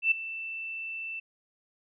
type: tone with ADSR envelope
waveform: sine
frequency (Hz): 2664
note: E7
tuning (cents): +18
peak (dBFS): -18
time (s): 0.02-1.2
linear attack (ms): 95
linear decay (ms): 6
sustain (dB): -16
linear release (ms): 9
effects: none